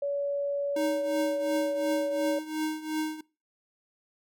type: tone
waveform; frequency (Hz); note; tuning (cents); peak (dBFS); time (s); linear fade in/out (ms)
sine; 567; C#5; +39; -27; 0.02-2.39; 5
type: tone with tremolo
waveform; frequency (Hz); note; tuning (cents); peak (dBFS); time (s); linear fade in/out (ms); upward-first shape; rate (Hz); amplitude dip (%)
square; 311.1; D#4; 0; -27; 0.76-3.21; 5; triangle; 2.8; 85
effects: noise-tail reverb RT60 0.3 s tail -22 dB re dry